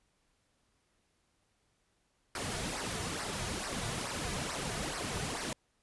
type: noise with flanger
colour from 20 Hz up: pink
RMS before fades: -37 dBFS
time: 2.35-5.53 s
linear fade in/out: 2 ms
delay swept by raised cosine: 0.28 to 3.78 ms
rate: 2.3 Hz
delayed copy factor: -0.65
effects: pink hiss -75 dBFS RMS until 5.82 s + resampled to 24000 Hz